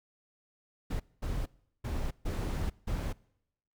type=noise bursts at uneven times; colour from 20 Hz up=brown; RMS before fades=-33 dBFS; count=5; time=0.9-1 / 1.22-1.46 / 1.84-2.11 / 2.25-2.7 / 2.87-3.13 s; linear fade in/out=10 ms; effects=noise-tail reverb RT60 0.8 s tail -24 dB re dry